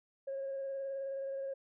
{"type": "tone with vibrato", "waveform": "sine", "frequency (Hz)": 544, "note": "C#5", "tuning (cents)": -33, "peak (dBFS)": -35, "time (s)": [0.27, 1.54], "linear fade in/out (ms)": 10, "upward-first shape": "square", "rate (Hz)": 19, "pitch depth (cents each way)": 15, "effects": ["tanh soft clip ceiling -33 dBFS"]}